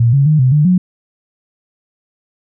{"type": "tone with pitch steps", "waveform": "sine", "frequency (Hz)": [117.4, 139.1, 153.5, 128.4, 149.3, 182], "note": ["A#2", "C#3", "D#3", "C3", "D3", "F#3"], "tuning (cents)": [13, 6, -23, -32, 29, -28], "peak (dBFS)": -7, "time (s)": [0, 0.78], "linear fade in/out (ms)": 5, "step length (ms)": 130, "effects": []}